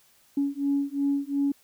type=beating tone pair; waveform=sine; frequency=279.6 / 282.4 Hz; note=C#4 / C#4; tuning=+15 / +32 cents; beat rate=2.8 Hz; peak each=-26 dBFS; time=0.37-1.52 s; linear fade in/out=5 ms; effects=tanh soft clip ceiling -16 dBFS + white hiss -61 dBFS RMS until 1.63 s